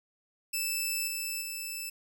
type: tone with level steps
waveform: 10% pulse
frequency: 2637 Hz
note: E7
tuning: in tune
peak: -21 / -24 / -27 dBFS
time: 0.53-1.9 s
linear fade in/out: 10 ms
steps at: 1.07 / 1.41 s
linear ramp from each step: 10 ms
effects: none